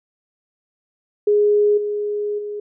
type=tone with level steps; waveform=sine; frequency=415.3 Hz; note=G#4; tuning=in tune; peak=-12 / -20 / -25 dBFS; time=1.27-2.6 s; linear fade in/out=5 ms; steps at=1.77 / 2.38 s; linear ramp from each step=10 ms; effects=none